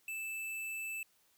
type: tone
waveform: square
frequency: 2637 Hz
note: E7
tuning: in tune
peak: -39 dBFS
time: 0.08-1.03 s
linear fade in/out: 2 ms
effects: white hiss -71 dBFS RMS until 1.37 s